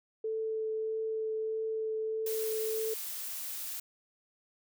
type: tone with vibrato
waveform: sine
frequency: 440 Hz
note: A4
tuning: in tune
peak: -31 dBFS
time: 0.24-2.94 s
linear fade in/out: 5 ms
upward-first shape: triangle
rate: 1.6 Hz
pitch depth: 9 cents each way
type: noise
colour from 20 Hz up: blue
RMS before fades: -39 dBFS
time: 2.26-3.8 s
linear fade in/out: 5 ms
effects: none